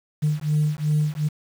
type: beating tone pair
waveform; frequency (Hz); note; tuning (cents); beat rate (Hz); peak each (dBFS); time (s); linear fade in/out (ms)
sine; 149.8 / 152.5; D3 / D#3; +35 / -34; 2.7; -21; 0.22-1.29; 20
effects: tanh soft clip ceiling -14 dBFS + 7-bit